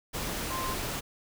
sine tone in noise, 1046.5 Hz, C6, in tune, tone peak -33 dBFS, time 0.5-0.75 s, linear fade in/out 20 ms, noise pink, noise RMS -34 dBFS, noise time 0.13-1.01 s, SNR -2 dB, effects none

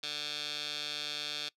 15% pulse tone with band-pass filter, 148.2 Hz, D3, 16 cents sharp, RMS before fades -38 dBFS, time 0.03-1.49 s, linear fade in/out 5 ms, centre 3900 Hz, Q 3.8, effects noise-tail reverb RT60 0.1 s tail -22 dB re dry

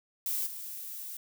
violet noise with level steps, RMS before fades -32 / -41 dBFS, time 0.26-1.17 s, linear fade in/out 2 ms, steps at 0.46 s, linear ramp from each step 10 ms, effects none

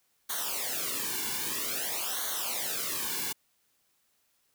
white noise with flanger, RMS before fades -33 dBFS, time 0.29-3.33 s, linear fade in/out 10 ms, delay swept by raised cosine 0.39 to 1.59 ms, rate 0.51 Hz, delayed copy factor -0.9, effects white hiss -72 dBFS RMS until 4.54 s

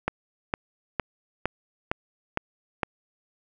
click train, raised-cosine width 0.5 ms, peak -9 dBFS, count 7, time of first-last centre 0.08-2.832 s, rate 2.18 Hz, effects none

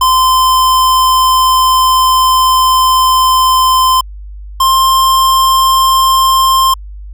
square tone pair in turn, 1034 / 1054.5 Hz, C6 / C6, -21 / +13 cents, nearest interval unison, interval 34 cents, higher second, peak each -7 dBFS, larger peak neither, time 0.01-4.01 / 4.6-6.74 s, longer first, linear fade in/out 5 ms, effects added 50 Hz sine -25 dBFS peak until 7.13 s

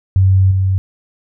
sine tone with level steps, 95.1 Hz, F#2, 48 cents sharp, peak -7 / -11 dBFS, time 0.16-0.78 s, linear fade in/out 0 ms, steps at 0.51 s, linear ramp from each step 5 ms, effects none

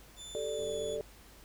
25% pulse tone with pitch glide, 3521 to 3433 Hz, A7 to A7, 0 to -43 cents, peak -40 dBFS, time 0.16-0.98 s, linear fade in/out 50 ms, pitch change -43 cents, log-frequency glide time 0.46-0.77 s
sine chord, G suspended second, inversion none, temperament just, 392 / 441 / 588 Hz, G4 / A4 / D5, 0 / +4 / +2 cents, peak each -42 / -36 / -37 dBFS, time 0.35-1.01 s, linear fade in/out 0 ms
click train, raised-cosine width 2 ms, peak -38 dBFS, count 39, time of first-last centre 0.59-1.006 s, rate 91.3 Hz
effects added 50 Hz sine -57 dBFS peak until 1.44 s + pink hiss -57 dBFS RMS until 1.44 s

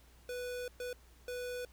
square tone bursts at uneven times, 493.9 Hz, B4, in tune, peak -39 dBFS, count 3, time 0.29-0.68 / 0.8-0.93 / 1.28-1.65 s, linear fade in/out 2 ms, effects added 60 Hz sine -59 dBFS peak until 1.72 s + pink hiss -65 dBFS RMS until 1.72 s

